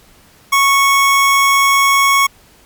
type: tone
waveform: 25% pulse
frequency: 1105 Hz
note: C#6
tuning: 6 cents flat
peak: -5 dBFS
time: 0.52-2.27 s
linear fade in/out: 10 ms
effects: pink hiss -47 dBFS RMS until 2.65 s + MP3 96 kbps